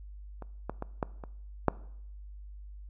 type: clicks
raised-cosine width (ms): 1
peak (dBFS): -28 / -19 / -21 / -15 / -27 / -8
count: 6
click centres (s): 0.423 / 0.696 / 0.824 / 1.028 / 1.238 / 1.683
effects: noise-tail reverb RT60 0.7 s tail -20 dB re dry + added 50 Hz sine -43 dBFS peak until 2.89 s